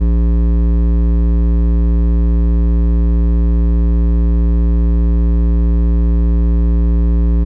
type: tone with hard clipping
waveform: sine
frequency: 57.6 Hz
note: A#1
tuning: 20 cents flat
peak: -11 dBFS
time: 0-7.45 s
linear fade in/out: 20 ms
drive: 12 dB
effects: none